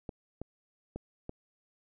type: clicks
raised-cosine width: 2 ms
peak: -25 dBFS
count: 4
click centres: 0.092 / 0.416 / 0.96 / 1.294 s
effects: none